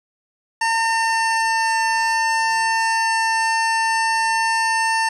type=tone with pitch glide; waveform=25% pulse; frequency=908 to 900.2 Hz; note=A#5 to A5; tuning=-46 to +39 cents; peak=-13 dBFS; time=0.61-5.09 s; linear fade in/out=5 ms; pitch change=-15 cents; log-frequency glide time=0.72-1.5 s; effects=resampled to 22050 Hz + 7-bit